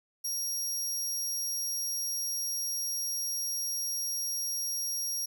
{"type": "tone", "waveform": "25% pulse", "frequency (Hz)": 5630, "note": "F8", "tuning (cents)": 13, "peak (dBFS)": -26, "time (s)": [0.24, 5.26], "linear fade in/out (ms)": 10, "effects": []}